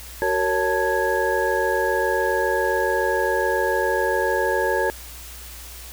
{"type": "tone cluster", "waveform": "sine", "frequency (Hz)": [375.3, 462.5, 555, 884, 1659], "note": ["F#4", "A#4", "C#5", "A5", "G#6"], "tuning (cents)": [25, -14, 2, 8, -2], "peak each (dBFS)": -25, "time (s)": [0.22, 4.9], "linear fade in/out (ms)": 0, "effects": ["added 60 Hz sine -40 dBFS peak until 5.92 s", "white hiss -40 dBFS RMS until 5.92 s"]}